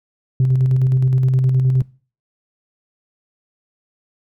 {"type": "tone with tremolo", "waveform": "sine", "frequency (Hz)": 130, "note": "C3", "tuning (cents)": -11, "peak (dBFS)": -9, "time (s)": [0.4, 1.82], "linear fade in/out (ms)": 2, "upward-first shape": "square", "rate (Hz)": 9.6, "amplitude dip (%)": 35, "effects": ["noise-tail reverb RT60 0.4 s tail -24 dB re dry", "tanh soft clip ceiling -9 dBFS"]}